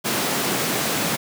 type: high-pass noise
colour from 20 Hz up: pink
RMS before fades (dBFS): -23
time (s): 0.04-1.17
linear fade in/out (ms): 20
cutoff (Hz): 140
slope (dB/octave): 24
effects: none